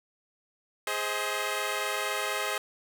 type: chord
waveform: 10% pulse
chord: Ab major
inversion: none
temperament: equal with one note detuned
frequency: 415.3 / 523.3 / 635 Hz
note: Ab4 / C5 / Eb5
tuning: 0 / 0 / +35 cents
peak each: -25 dBFS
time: 0.87-2.58 s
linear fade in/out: 2 ms
effects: none